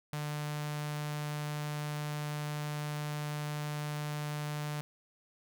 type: tone with notch filter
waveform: sawtooth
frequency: 149 Hz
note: D3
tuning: 25 cents sharp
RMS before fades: -37 dBFS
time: 0.13-4.81 s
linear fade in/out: 0 ms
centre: 350 Hz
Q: 1.1
effects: none